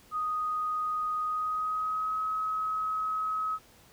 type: tone with pitch glide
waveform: sine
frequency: 1244.5 to 1276.5 Hz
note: D#6 to D#6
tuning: 0 to +44 cents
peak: -28 dBFS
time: 0.11-3.59 s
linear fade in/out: 50 ms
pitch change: +44 cents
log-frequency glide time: 1.25-2.19 s
effects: pink hiss -58 dBFS RMS until 3.92 s